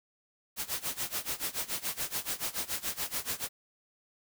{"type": "noise with tremolo", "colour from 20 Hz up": "white", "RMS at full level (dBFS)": -32, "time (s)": [0.56, 3.49], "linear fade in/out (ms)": 50, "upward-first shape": "sine", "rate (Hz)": 7, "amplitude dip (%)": 90, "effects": []}